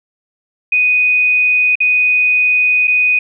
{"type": "tone with dropouts", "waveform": "sine", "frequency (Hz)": 2489, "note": "D#7", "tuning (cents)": 0, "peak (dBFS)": -9, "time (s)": [0.72, 3.19], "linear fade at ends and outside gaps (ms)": 5, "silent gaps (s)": [[1.755, 1.803], [2.873, 2.878]], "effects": []}